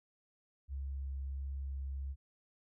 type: tone with vibrato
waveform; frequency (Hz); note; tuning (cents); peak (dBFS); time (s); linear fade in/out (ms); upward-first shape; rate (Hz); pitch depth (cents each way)
sine; 68.1; C#2; -30; -37; 0.68-2.16; 50; sine; 1.5; 8
effects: none